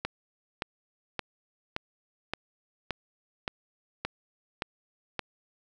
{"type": "click train", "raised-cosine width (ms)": 0.3, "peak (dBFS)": -14, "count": 10, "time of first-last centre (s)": [0.05, 5.193], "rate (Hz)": 1.75, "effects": []}